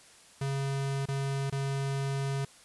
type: tone with dropouts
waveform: square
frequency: 137.4 Hz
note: C#3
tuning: 15 cents flat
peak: -30 dBFS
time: 0.41-2.45 s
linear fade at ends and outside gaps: 5 ms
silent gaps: 1.057-1.085 / 1.5-1.523 s
effects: white hiss -56 dBFS RMS until 2.64 s + resampled to 24000 Hz